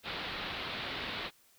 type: low-pass noise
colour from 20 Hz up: white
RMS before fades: -39 dBFS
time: 0.03-1.31 s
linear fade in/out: 50 ms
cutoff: 4100 Hz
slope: 48 dB/octave
effects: white hiss -65 dBFS RMS until 1.58 s